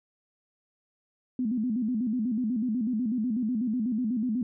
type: tone with vibrato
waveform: sine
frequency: 233.1 Hz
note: A#3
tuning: in tune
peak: -25 dBFS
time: 1.39-4.43 s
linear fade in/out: 2 ms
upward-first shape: square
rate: 8.1 Hz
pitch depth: 140 cents each way
effects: none